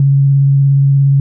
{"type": "tone with vibrato", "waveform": "sine", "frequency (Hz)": 138.5, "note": "C#3", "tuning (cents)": -1, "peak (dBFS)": -6, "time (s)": [0, 1.2], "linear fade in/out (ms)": 2, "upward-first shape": "sine", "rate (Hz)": 17, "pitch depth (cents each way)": 14, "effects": []}